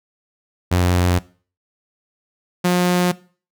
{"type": "tone pair in turn", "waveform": "sawtooth", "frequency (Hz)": [89.3, 178.6], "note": ["F2", "F3"], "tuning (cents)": [39, 39], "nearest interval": "octave", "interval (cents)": 1200, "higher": "second", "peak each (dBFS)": -10, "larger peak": "neither", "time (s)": [[0.71, 1.19], [2.64, 3.12]], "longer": "neither", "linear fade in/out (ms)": 10, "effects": ["noise-tail reverb RT60 0.4 s tail -20 dB re dry"]}